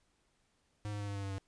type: tone with pitch steps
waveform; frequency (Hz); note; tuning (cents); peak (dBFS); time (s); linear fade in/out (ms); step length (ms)
square; 104.6 / 103.28 / 101.98 / 100.69 / 99.42 / 98.16 / 96.92; G#2 / G#2 / G#2 / G2 / G2 / G2 / G2; +13 / -9 / -31 / +47 / +25 / +3 / -19; -38; 0.85-1.382; 0; 76
effects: pink hiss -75 dBFS RMS until 1.47 s + resampled to 22050 Hz